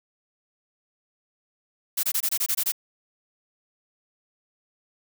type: noise bursts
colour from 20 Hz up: blue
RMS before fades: -24 dBFS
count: 9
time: 1.97-2.721 s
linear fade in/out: 10 ms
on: 63 ms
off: 23 ms
effects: none